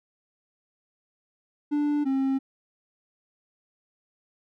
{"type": "tone pair in turn", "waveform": "triangle", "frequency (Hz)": [293.7, 268.3], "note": ["D4", "C4"], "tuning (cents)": [0, 44], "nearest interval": "major second", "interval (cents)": 156, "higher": "first", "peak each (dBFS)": -20, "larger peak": "neither", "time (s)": [[1.71, 2.05], [2.05, 2.39]], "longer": "neither", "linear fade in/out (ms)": 20, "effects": []}